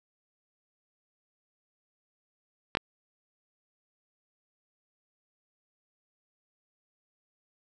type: clicks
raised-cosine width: 0.3 ms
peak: -10 dBFS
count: 2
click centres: 2.751 / 2.771 s
effects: none